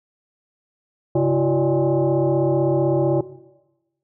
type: tone with frequency modulation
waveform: sine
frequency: 100.6 Hz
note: G2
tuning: 45 cents sharp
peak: -15 dBFS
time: 1.15-3.21 s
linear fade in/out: 5 ms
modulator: 237 Hz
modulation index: 2.3
effects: noise-tail reverb RT60 1.0 s tail -17 dB re dry